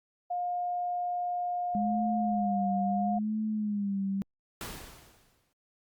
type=tone; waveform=sine; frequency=711 Hz; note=F5; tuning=31 cents sharp; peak=-29 dBFS; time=0.3-3.19 s; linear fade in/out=10 ms
type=tone with vibrato; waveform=sine; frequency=205.6 Hz; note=G#3; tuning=17 cents flat; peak=-28 dBFS; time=1.75-4.22 s; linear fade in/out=0 ms; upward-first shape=sine; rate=0.75 Hz; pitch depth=92 cents each way
type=noise with exponential decay; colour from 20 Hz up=pink; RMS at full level=-37 dBFS; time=4.61-5.53 s; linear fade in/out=1 ms; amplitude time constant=200 ms
effects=Opus 48 kbps